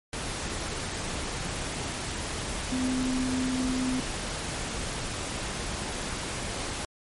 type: tone in noise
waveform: sine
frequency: 256.4 Hz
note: C4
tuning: 35 cents flat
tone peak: -26 dBFS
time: 2.72-4 s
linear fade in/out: 2 ms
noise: pink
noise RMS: -33 dBFS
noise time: 0.13-6.85 s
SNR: +4 dB
effects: MP3 48 kbps